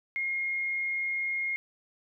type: tone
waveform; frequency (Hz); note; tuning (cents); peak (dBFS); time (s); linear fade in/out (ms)
sine; 2142; C7; +40; -28; 0.16-1.56; 0
effects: none